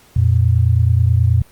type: tone pair together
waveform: sine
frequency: 87.44 / 116.8 Hz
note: F2 / A#2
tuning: +3 / +4 cents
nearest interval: perfect fourth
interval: 501 cents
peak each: -13 dBFS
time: 0.16-1.42 s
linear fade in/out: 5 ms
effects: pink hiss -49 dBFS RMS until 1.51 s + Opus 48 kbps